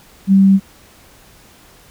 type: tone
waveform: sine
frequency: 194.1 Hz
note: G3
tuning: 17 cents flat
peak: -6 dBFS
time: 0.27-0.6 s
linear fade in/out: 50 ms
effects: pink hiss -46 dBFS RMS until 1.9 s